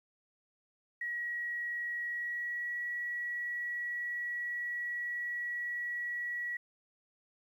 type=tone with pitch glide; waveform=sine; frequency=1911 to 1928.7 Hz; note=A#6 to B6; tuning=+43 to -42 cents; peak=-34 dBFS; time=1.01-6.57 s; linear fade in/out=5 ms; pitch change=+15 cents; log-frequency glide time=2.01-2.8 s; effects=11-bit